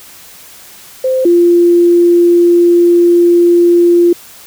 sine tone pair in turn, 519 / 346.4 Hz, C5 / F4, -14 / -14 cents, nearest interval perfect fifth, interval 700 cents, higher first, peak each -9 / -4 dBFS, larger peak second, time 1.04-1.25 / 1.25-4.13 s, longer second, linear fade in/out 5 ms, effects white hiss -36 dBFS RMS until 4.46 s

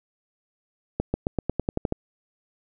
accelerating click train, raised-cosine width 2 ms, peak -10 dBFS, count 10, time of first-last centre 1-1.924 s, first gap 140 ms, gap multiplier 0.92, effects none

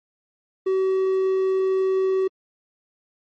triangle tone, 379.9 Hz, F#4, 46 cents sharp, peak -16 dBFS, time 0.66-2.28 s, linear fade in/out 10 ms, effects MP3 32 kbps

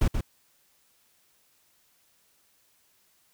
brown noise with echo, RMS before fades -21 dBFS, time 0.01-0.08 s, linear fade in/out 5 ms, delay 130 ms, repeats 1, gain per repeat -6 dB, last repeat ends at 0.21 s, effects white hiss -66 dBFS RMS until 3.33 s

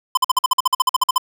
square tone bursts, 1025 Hz, C6, 36 cents flat, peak -12 dBFS, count 15, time 0.15-1.181 s, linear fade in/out 5 ms, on 23 ms, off 49 ms, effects none

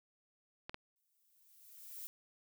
clicks, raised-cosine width 0.3 ms, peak -27 dBFS, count 2, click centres 0.695 / 0.744 s
violet noise with exponential growth, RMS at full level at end -45 dBFS, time 0.96-2.07 s, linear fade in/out 0 ms, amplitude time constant 240 ms
effects none

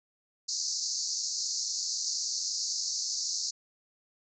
white band-pass noise, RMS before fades -33 dBFS, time 0.48-3.51 s, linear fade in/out 10 ms, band 4300 to 6900 Hz, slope 96 dB/octave, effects none

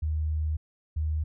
sine tone pair in turn, 77.4 / 77.4 Hz, D#2 / D#2, -9 / -9 cents, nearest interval unison, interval 0 cents, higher neither, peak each -25 dBFS, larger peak neither, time 0.02-0.57 / 0.96-1.24 s, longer first, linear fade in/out 10 ms, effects none

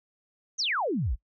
sine exponential sweep, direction down, 6570 to 42.6 Hz, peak -25 dBFS, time 0.58-1.16 s, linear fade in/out 20 ms, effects noise-tail reverb RT60 0.1 s tail -22 dB re dry

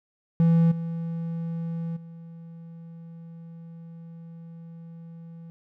triangle tone with level steps, 166.3 Hz, E3, 16 cents sharp, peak -14 / -26 / -38 dBFS, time 0.4-5.5 s, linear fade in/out 0 ms, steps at 0.71 / 1.96 s, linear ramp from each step 10 ms, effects none

